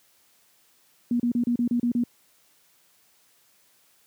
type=tone bursts; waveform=sine; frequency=240 Hz; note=B3; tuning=49 cents flat; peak=-20 dBFS; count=8; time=1.11-2.037 s; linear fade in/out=2 ms; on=87 ms; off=33 ms; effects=white hiss -62 dBFS RMS until 4.06 s + high-pass 100 Hz 12 dB/octave